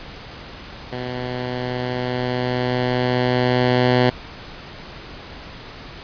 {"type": "tone with level ramp", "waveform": "10% pulse", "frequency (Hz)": 124.9, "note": "B2", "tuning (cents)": 20, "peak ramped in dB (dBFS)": [-18, -5], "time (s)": [0.92, 4.1], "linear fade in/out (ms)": 5, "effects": ["pink hiss -37 dBFS RMS until 6.03 s", "resampled to 11025 Hz"]}